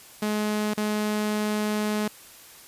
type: tone with dropouts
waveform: sawtooth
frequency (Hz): 211.5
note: G#3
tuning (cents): +32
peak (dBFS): -20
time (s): 0.22-2.08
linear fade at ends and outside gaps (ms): 5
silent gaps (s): 0.738-0.775
effects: white hiss -48 dBFS RMS until 2.67 s + resampled to 32000 Hz